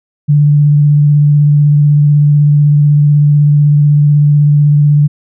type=tone with vibrato; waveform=sine; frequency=146.83 Hz; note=D3; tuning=in tune; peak=-4 dBFS; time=0.28-5.08 s; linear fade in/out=20 ms; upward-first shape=triangle; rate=16 Hz; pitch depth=20 cents each way; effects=none